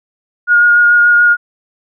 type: tone with vibrato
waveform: sine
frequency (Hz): 1432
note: F6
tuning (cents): +43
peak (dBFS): -5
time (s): 0.47-1.37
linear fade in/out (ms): 50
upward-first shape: sine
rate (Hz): 6.9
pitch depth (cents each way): 13
effects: none